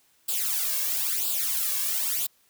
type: noise with flanger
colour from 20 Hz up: blue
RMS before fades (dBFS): -27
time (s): 0.28-2.27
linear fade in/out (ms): 10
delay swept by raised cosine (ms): 0.24 to 1.84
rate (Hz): 1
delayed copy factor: +0.8
effects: white hiss -64 dBFS RMS until 2.49 s